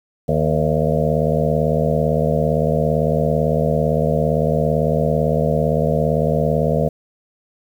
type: harmonic tone with a mistuned harmonic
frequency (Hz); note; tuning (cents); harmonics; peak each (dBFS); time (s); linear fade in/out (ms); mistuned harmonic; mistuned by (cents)
77.78; D#2; 0; 1 / 2 / 3 / 5 / 6 / 7 / 8 / 9; -26 / -19 / -24 / -30 / -22 / -22 / -25 / -26; 0.28-6.89; 10; 9; -43
effects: 8-bit